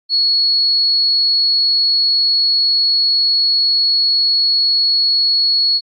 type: tone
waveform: sine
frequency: 4358 Hz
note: C#8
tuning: 30 cents flat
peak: -11 dBFS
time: 0.09-5.81 s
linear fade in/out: 50 ms
effects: AAC 64 kbps